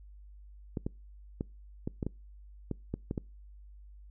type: clicks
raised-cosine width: 3 ms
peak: -20 dBFS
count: 10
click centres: 0.772 / 0.865 / 1.409 / 1.875 / 2.028 / 2.066 / 2.713 / 2.94 / 3.111 / 3.178 s
effects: noise-tail reverb RT60 0.3 s tail -26 dB re dry + added 50 Hz sine -49 dBFS peak until 4.1 s